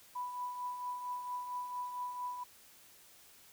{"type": "tone with tremolo", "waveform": "sine", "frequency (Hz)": 989, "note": "B5", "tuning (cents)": 2, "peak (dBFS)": -35, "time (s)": [0.15, 2.44], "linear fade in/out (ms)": 10, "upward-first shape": "triangle", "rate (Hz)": 4.4, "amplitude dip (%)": 55, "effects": ["white hiss -60 dBFS RMS until 3.52 s"]}